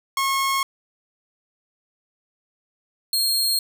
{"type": "tone pair in turn", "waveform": "sawtooth", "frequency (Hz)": [1087, 4241], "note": ["C#6", "C8"], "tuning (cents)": [-34, 23], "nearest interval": "2 octaves", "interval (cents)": 2357, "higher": "second", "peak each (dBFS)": -16, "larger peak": "neither", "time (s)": [[0.17, 0.63], [3.13, 3.59]], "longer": "neither", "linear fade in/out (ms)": 2, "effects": []}